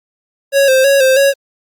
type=tone with vibrato; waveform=square; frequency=539 Hz; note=C#5; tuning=49 cents flat; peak=-8 dBFS; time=0.52-1.34 s; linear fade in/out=50 ms; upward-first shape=square; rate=3.1 Hz; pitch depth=48 cents each way; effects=Opus 48 kbps